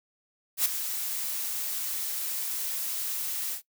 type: noise with ADSR envelope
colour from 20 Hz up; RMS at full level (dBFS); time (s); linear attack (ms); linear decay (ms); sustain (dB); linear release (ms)
blue; -22; 0.57-3.62; 85; 7; -10; 100
effects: noise-tail reverb RT60 0.1 s tail -19 dB re dry